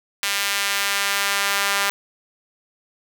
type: tone with high-pass filter sweep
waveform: sawtooth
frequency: 199.7 Hz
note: G3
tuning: 32 cents sharp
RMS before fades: -22 dBFS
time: 0.23-1.9 s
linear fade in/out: 0 ms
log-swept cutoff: 2100 to 1300 Hz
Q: 0.96
effects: none